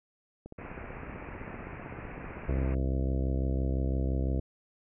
click train, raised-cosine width 2 ms, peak -30 dBFS, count 35, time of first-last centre 0.46-2.626 s, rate 15.7 Hz
pink low-pass noise, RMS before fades -43 dBFS, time 0.58-2.75 s, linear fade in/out 10 ms, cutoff 2600 Hz, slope 96 dB/octave
harmonic tone, 65.9 Hz, C2, 13 cents sharp, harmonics 1 / 2 / 3 / 4 / 5 / 6 / 7 / 8 / 9 / 10, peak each -28 / -34 / -40 / -38 / -40 / -45 / -44 / -44 / -50 / -47 dBFS, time 2.48-4.4 s, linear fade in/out 5 ms
effects none

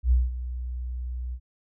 sine tone with ADSR envelope, 61.74 Hz, B1, in tune, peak -15 dBFS, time 0.03-1.4 s, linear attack 84 ms, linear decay 190 ms, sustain -14 dB, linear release 67 ms, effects none

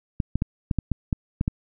clicks, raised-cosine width 5 ms, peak -10 dBFS, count 9, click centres 0.202 / 0.356 / 0.421 / 0.712 / 0.787 / 0.917 / 1.128 / 1.411 / 1.479 s, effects none

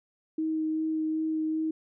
sine tone with vibrato, 315.2 Hz, D#4, 23 cents sharp, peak -26 dBFS, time 0.38-1.71 s, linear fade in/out 5 ms, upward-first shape sine, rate 2.6 Hz, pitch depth 10 cents each way, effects none

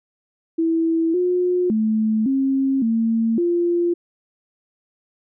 sine tone with pitch steps, 327.9 / 359.5 / 218.2 / 269.2 / 226.6 / 346.1 Hz, E4 / F#4 / A3 / C4 / A#3 / F4, -9 / -50 / -14 / +49 / -49 / -16 cents, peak -16 dBFS, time 0.58-3.94 s, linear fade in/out 10 ms, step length 560 ms, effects none

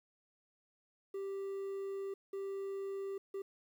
triangle tone bursts at uneven times, 392 Hz, G4, in tune, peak -36 dBFS, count 3, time 1.14-2.14 / 2.33-3.18 / 3.34-3.42 s, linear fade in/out 5 ms, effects 11-bit

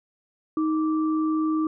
sine tone pair together, 313.8 / 1168.8 Hz, D#4 / D6, +15 / -9 cents, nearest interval octave + major seventh, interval 2276 cents, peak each -21 / -32 dBFS, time 0.57-1.67 s, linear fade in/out 2 ms, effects none

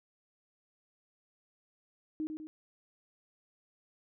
sine tone with echo, 311.1 Hz, D#4, in tune, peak -32 dBFS, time 2.2-2.27 s, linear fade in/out 0 ms, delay 100 ms, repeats 2, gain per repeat -5 dB, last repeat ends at 2.47 s, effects none

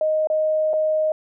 sine tone with dropouts, 622.3 Hz, D#5, in tune, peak -17 dBFS, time 0.01-1.12 s, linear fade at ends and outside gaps 2 ms, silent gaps 0.272-0.3 / 0.733-0.737 s, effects none

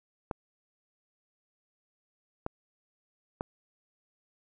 clicks, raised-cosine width 1 ms, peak -18 dBFS, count 3, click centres 0.312 / 2.464 / 3.409 s, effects none

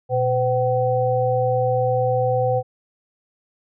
sine tone cluster, 120.2 / 509 / 760 Hz, B2 / C5 / F#5, -46 / -48 / +46 cents, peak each -23 / -19 / -23 dBFS, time 0.09-2.63 s, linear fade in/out 50 ms, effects none

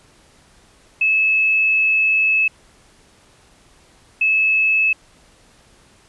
sine tone bursts at uneven times, 2599 Hz, E7, 25 cents flat, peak -13 dBFS, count 2, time 1.01-2.48 / 4.21-4.93 s, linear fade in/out 5 ms, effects pink hiss -52 dBFS RMS until 6.08 s + resampled to 24000 Hz

